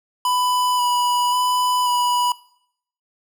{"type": "tone with vibrato", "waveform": "square", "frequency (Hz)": 987.8, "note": "B5", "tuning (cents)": 0, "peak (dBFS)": -18, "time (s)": [0.25, 2.32], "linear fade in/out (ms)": 2, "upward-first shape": "square", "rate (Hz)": 0.93, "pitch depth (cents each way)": 13, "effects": ["noise-tail reverb RT60 0.7 s tail -20 dB re dry"]}